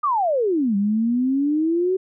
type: exponential two-way sweep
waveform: sine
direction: down then up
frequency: 1244.5 to 196 to 382.2 Hz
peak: -17 dBFS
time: 0.03-1.97 s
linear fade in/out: 10 ms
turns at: 0.76 s
effects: none